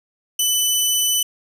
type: tone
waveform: 15% pulse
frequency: 2995 Hz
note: F#7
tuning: 20 cents sharp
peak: -9 dBFS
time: 0.39-1.23 s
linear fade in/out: 5 ms
effects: none